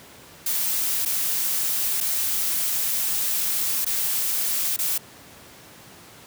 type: noise with dropouts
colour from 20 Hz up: blue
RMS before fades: -24 dBFS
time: 0.46-4.98 s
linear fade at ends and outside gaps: 5 ms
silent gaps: 1.052-1.058 / 2.005-2.009 / 3.848-3.863 / 4.764-4.788 s
effects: pink hiss -46 dBFS RMS until 6.26 s + high-pass 100 Hz 12 dB/octave